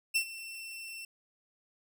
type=tone with ADSR envelope; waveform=sawtooth; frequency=2694 Hz; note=E7; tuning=37 cents sharp; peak=-21 dBFS; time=0.14-1.05 s; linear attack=20 ms; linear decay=82 ms; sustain=-17 dB; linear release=4 ms; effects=none